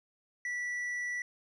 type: tone with tanh clipping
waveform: triangle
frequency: 1957 Hz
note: B6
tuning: 16 cents flat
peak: -34 dBFS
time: 0.45-1.22 s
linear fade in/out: 2 ms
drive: 9 dB
effects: none